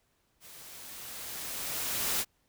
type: noise with level ramp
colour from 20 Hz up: white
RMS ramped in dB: -51 to -29 dBFS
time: 0.4-2.25 s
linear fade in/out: 50 ms
effects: pink hiss -73 dBFS RMS until 2.48 s